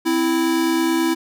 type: tone pair together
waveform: square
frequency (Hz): 260.3 / 329.6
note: C4 / E4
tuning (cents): -9 / 0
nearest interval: major third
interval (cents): 409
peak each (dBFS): -24 / -18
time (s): 0.05-1.15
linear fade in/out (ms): 20
effects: none